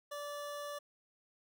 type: tone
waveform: 25% pulse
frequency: 581 Hz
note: D5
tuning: 19 cents flat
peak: -37 dBFS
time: 0.11-0.79 s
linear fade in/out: 10 ms
effects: none